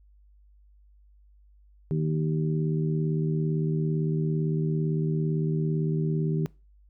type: harmonic tone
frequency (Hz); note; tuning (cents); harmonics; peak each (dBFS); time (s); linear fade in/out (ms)
77.78; D#2; 0; 2 / 3 / 4 / 5; -24 / -35 / -37 / -33; 1.91-6.46; 0
effects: noise-tail reverb RT60 0.3 s tail -23 dB re dry + added 50 Hz sine -54 dBFS peak until 6.89 s